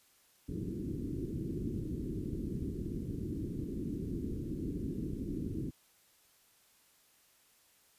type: low-pass noise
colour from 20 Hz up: white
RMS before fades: -38 dBFS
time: 0.48-5.71 s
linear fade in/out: 20 ms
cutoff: 360 Hz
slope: 48 dB/octave
effects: white hiss -67 dBFS RMS until 7.98 s + resampled to 32000 Hz